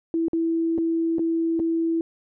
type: tone with dropouts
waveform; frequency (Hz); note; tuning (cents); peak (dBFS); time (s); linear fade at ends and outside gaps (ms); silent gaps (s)
sine; 329.6; E4; 0; -20; 0.14-2.01; 1; 0.283-0.332 / 0.779-0.784 / 1.184-1.193 / 1.594-1.599
effects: none